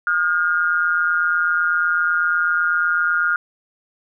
sine tone with amplitude modulation, 1419 Hz, F6, 27 cents sharp, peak -12 dBFS, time 0.07-3.36 s, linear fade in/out 2 ms, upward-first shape sine, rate 168 Hz, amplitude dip 80%, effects none

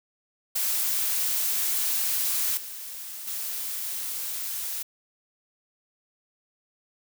blue noise with level steps, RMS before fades -26 / -38 / -32 dBFS, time 0.55-4.83 s, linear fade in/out 10 ms, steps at 2.57 / 3.27 s, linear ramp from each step 5 ms, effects none

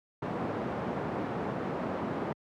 pink band-pass noise, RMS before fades -34 dBFS, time 0.22-2.33 s, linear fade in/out 5 ms, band 150 to 1000 Hz, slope 12 dB/octave, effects high-pass 80 Hz 12 dB/octave

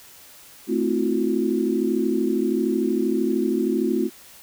sine chord, F# half-diminished seventh, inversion first, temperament equal with one note detuned, 220 / 261.6 / 329.6 / 362.6 Hz, A3 / C4 / E4 / F#4, 0 / 0 / 0 / -35 cents, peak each -25 / -25 / -25 / -24 dBFS, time 0.67-4.1 s, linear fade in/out 50 ms, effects white hiss -47 dBFS RMS until 4.42 s

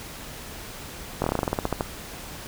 slowing click train, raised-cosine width 1 ms, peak -9 dBFS, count 14, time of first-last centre 1.22-1.809 s, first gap 21 ms, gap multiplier 1.12, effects pink hiss -39 dBFS RMS until 2.47 s

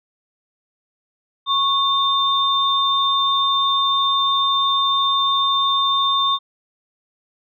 sine tone pair together, 1100 / 3603 Hz, C#6 / A7, -14 / +40 cents, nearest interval octave + major sixth, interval 2054 cents, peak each -18 dBFS, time 1.46-6.39 s, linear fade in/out 50 ms, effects none

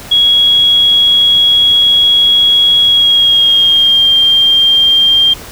sine tone with pitch glide, 3322 to 3190 Hz, G#7 to G7, 0 to +30 cents, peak -5 dBFS, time 0.11-5.34 s, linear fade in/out 10 ms, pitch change -70 cents, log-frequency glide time 2.85-4.12 s, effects pink hiss -30 dBFS RMS until 5.51 s

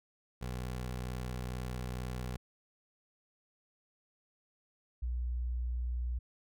20% pulse / sine tone pair in turn, 62.2 / 60.67 Hz, B1 / B1, +13 / -30 cents, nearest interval unison, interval 43 cents, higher first, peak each -32 / -32 dBFS, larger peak neither, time 0.41-2.37 / 5.02-6.19 s, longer first, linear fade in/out 10 ms, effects none

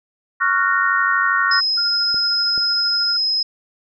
sine chord, Gb major seventh, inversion second, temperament just, 1110 / 1387.5 / 1480 / 1850 Hz, Db6 / F6 / Gb6 / Bb6, +2 / -12 / 0 / -14 cents, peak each -20 dBFS, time 0.4-1.61 s, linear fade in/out 20 ms
sine tone, 5110 Hz, D#8, 45 cents sharp, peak -16 dBFS, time 1.51-3.43 s, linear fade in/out 5 ms
sine tone with tremolo, 1401 Hz, F6, 5 cents sharp, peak -23 dBFS, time 1.77-3.17 s, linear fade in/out 10 ms, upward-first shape sine, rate 13 Hz, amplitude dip 55%
clicks, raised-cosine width 2 ms, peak -22 dBFS, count 2, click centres 2.144 / 2.578 s
effects none

